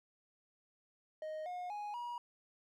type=tone with pitch steps; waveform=triangle; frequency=622.3 / 719 / 830.7 / 959.7 Hz; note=D#5 / F#5 / G#5 / B5; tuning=0 / -50 / 0 / -50 cents; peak=-38 dBFS; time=1.22-2.18 s; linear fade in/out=2 ms; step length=240 ms; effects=none

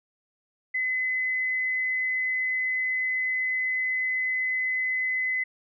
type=tone; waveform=sine; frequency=2027 Hz; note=B6; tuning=45 cents sharp; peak=-24 dBFS; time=0.74-5.44 s; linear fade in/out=10 ms; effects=none

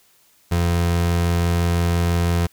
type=tone; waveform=30% pulse; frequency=85.9 Hz; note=F2; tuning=28 cents flat; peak=-14 dBFS; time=0.51-2.47 s; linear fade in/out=10 ms; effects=white hiss -57 dBFS RMS until 2.52 s

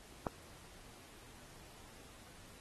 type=click; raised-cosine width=1 ms; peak=-21 dBFS; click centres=0.268 s; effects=pink hiss -58 dBFS RMS until 2.6 s + AAC 32 kbps

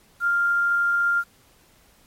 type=tone with quantisation; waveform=sine; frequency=1396.9 Hz; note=F6; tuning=in tune; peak=-18 dBFS; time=0.2-1.24 s; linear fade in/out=50 ms; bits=8; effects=pink hiss -57 dBFS RMS until 2.06 s + MP3 64 kbps

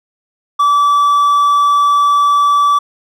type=tone; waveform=triangle; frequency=1155 Hz; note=D6; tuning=29 cents flat; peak=-6 dBFS; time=0.59-2.79 s; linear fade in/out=10 ms; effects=none

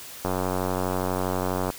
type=click train; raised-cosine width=1 ms; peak=-12 dBFS; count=135; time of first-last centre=0.25-1.702 s; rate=92.3 Hz; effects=white hiss -41 dBFS RMS until 1.78 s

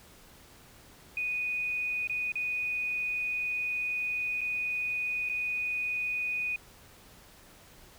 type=tone with dropouts; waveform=sine; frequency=2479 Hz; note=D#7; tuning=7 cents flat; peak=-29 dBFS; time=1.17-6.56 s; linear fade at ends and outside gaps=2 ms; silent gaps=2.073-2.096 / 2.32-2.355 / 4.409-4.414 / 5.29-5.296 s; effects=pink hiss -55 dBFS RMS until 7.98 s

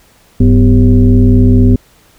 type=tone with frequency modulation; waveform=sine; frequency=103.83 Hz; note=G#2; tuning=in tune; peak=-3 dBFS; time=0.4-1.76 s; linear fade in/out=5 ms; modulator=146 Hz; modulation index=1.3; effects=pink hiss -47 dBFS RMS until 2.18 s

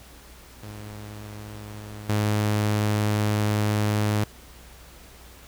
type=tone with level steps; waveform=sawtooth; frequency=105.3 Hz; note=G#2; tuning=24 cents sharp; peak=-33 / -17 dBFS; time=0.63-4.24 s; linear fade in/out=0 ms; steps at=2.09 s; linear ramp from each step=2 ms; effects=added 60 Hz sine -48 dBFS peak until 5.47 s + pink hiss -49 dBFS RMS until 5.47 s

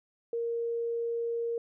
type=tone; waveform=sine; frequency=466.2 Hz; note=A#4; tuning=in tune; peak=-29 dBFS; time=0.33-1.58 s; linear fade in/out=2 ms; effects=none

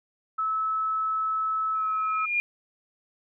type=tone with pitch glide; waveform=sine; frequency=1300 to 1289.5 Hz; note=E6 to E6; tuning=-24 to -39 cents; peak=-24 dBFS; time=0.38-2.26 s; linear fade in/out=10 ms; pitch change=-15 cents; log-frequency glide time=1.77-1.84 s
type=tone with exponential growth; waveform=sine; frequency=2416 Hz; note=D7; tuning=48 cents sharp; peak=-20 dBFS; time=1.75-2.4 s; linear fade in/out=0 ms; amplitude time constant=140 ms
effects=none

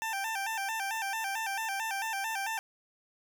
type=tone with vibrato; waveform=20% pulse; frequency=837 Hz; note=G#5; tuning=13 cents sharp; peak=-27 dBFS; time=0.02-2.59 s; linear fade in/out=0 ms; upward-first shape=square; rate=4.5 Hz; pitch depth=110 cents each way; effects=none

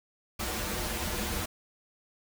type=noise with comb filter; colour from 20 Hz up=pink; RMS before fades=-33 dBFS; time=0.39-1.46 s; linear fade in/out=10 ms; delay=7.3 ms; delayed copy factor=-0.9; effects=none

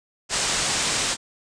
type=low-pass noise; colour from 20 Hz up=white; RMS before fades=-24 dBFS; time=0.29-1.17 s; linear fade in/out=50 ms; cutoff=8800 Hz; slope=48 dB/octave; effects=resampled to 22050 Hz

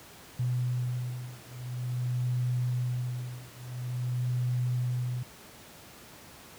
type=beating tone pair; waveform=sine; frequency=123.8 / 124.28 Hz; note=B2 / B2; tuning=+5 / +11 cents; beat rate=0.48 Hz; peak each=-31 dBFS; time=0.39-5.23 s; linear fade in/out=5 ms; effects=pink hiss -50 dBFS RMS until 6.58 s + high-pass 80 Hz 12 dB/octave

